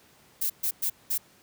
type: noise bursts at uneven times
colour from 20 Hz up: violet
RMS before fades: -27 dBFS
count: 4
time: 0.41-0.5 / 0.63-0.71 / 0.82-0.9 / 1.1-1.18 s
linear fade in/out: 10 ms
effects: pink hiss -58 dBFS RMS until 1.42 s + high-pass 100 Hz 12 dB/octave